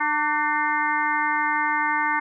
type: harmonic tone with a mistuned harmonic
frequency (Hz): 301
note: D4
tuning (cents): +43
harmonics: 1 / 3 / 4 / 5 / 6 / 7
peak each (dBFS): -34 / -24 / -28 / -28 / -27 / -28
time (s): 0-2.2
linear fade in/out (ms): 10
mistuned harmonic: 4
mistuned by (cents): -57
effects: none